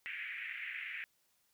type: band-pass noise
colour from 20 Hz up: pink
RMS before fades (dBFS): -43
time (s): 0.06-1.04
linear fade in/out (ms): 0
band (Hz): 1800 to 2500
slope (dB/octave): 48
effects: white hiss -75 dBFS RMS until 1.53 s